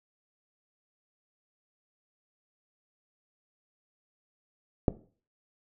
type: click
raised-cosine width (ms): 2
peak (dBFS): -8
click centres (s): 4.882
effects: noise-tail reverb RT60 0.4 s tail -17 dB re dry